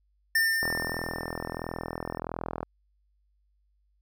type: tone with exponential decay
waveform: square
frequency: 1802 Hz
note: A6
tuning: 41 cents sharp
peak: -21 dBFS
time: 0.35-2.19 s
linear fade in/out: 5 ms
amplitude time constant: 400 ms
type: click train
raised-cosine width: 1 ms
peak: -18 dBFS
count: 84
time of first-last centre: 0.63-2.63 s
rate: 41.5 Hz
effects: added 50 Hz sine -66 dBFS peak until 4.01 s